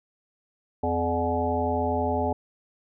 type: harmonic tone with a mistuned harmonic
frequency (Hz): 85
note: F2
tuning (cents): -46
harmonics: 1 / 3 / 5 / 7 / 9 / 10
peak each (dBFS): -30 / -30 / -30 / -30 / -30 / -30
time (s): 0.83-2.33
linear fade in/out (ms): 5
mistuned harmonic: 9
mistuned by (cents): -62
effects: none